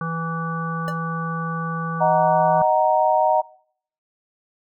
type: harmonic tone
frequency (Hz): 164.81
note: E3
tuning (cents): 0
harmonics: 1 / 3 / 5 / 7 / 9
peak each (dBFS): -26 / -35 / -37 / -28 / -33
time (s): 0.01-2.62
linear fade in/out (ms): 2
type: tone with exponential decay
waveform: square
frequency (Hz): 587.3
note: D5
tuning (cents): 0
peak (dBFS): -25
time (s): 0.88-0.96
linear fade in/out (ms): 0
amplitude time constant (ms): 17
type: chord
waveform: sine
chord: D# minor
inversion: none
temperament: just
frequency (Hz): 622.3 / 746.7 / 933.4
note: D#5 / F#5 / A#5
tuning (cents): 0 / +16 / +2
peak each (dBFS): -19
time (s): 2-3.42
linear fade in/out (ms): 20
effects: noise-tail reverb RT60 0.6 s tail -23 dB re dry